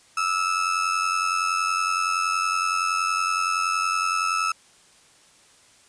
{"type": "tone with amplitude modulation", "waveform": "35% pulse", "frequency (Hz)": 1307, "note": "E6", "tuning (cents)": -15, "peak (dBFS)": -17, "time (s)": [0.17, 4.52], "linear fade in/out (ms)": 5, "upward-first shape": "sine", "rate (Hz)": 90.7, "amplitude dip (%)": 65, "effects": ["white hiss -55 dBFS RMS until 5.88 s", "resampled to 22050 Hz"]}